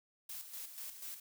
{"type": "noise with tremolo", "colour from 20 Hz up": "blue", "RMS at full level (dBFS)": -45, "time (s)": [0.29, 1.2], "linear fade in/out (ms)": 5, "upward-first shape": "square", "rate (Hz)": 4.1, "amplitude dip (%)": 55, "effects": []}